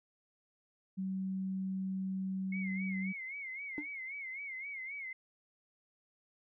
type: tone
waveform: sine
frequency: 190 Hz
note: F#3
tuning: 46 cents sharp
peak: -34 dBFS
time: 0.97-3.13 s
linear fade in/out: 20 ms
type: tone with vibrato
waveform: sine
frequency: 2159 Hz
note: C#7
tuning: 46 cents flat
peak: -40 dBFS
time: 2.52-5.13 s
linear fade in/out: 5 ms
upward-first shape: sine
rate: 3.8 Hz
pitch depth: 100 cents each way
type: tone with exponential decay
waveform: triangle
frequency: 296.9 Hz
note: D4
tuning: 19 cents sharp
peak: -31 dBFS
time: 3.78-3.88 s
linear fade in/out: 1 ms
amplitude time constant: 21 ms
effects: none